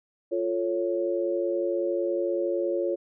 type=chord; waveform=sine; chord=F augmented; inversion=none; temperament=equal; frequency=349.2 / 440 / 554.4 Hz; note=F4 / A4 / C#5; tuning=0 / 0 / 0 cents; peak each=-27 / -32 / -28 dBFS; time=0.31-2.96 s; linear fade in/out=20 ms; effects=none